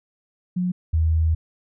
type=tone pair in turn; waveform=sine; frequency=180.3 / 80.31 Hz; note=F#3 / E2; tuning=-45 / -45 cents; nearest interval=octave + major second; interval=1400 cents; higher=first; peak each=-20 / -16 dBFS; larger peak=second; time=0.56-0.72 / 0.93-1.35 s; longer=second; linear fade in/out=10 ms; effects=none